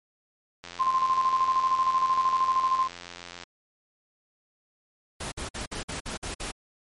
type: click train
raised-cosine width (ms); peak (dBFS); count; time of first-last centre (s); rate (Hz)
0.2; -22; 245; 0.64-3.435; 87.3
type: tone with tremolo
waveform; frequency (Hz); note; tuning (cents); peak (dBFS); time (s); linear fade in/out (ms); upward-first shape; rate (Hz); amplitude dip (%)
sine; 1046.5; C6; 0; -19; 0.79-2.88; 20; square; 13; 50
type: noise bursts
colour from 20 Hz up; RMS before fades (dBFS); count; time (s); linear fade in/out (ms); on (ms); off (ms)
pink; -34; 8; 5.2-6.517; 10; 120; 51
effects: MP3 48 kbps